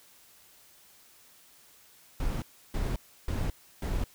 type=noise bursts; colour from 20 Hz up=brown; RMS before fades=-30 dBFS; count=4; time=2.2-4.04 s; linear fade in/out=2 ms; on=220 ms; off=320 ms; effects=white hiss -58 dBFS RMS until 4.14 s